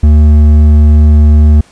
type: tone with hard clipping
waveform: triangle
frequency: 75.2 Hz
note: D2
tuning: 42 cents sharp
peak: -3 dBFS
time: 0.03-1.61 s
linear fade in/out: 5 ms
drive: 10 dB
effects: pink hiss -43 dBFS RMS until 1.71 s + resampled to 22050 Hz